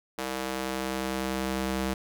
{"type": "tone with high-pass filter sweep", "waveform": "square", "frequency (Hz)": 65.4, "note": "C2", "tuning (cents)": 0, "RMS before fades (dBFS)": -31, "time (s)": [0.18, 1.94], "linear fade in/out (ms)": 5, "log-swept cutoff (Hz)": [390, 150], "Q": 0.72, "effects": []}